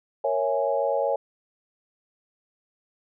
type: chord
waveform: sine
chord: A# half-diminished seventh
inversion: none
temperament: equal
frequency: 466.2 / 554.4 / 659.3 / 830.6 Hz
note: A#4 / C#5 / E5 / G#5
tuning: 0 / 0 / 0 / 0 cents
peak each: -29 / -24 / -29 / -29 dBFS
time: 0.24-1.16 s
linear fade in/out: 5 ms
effects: none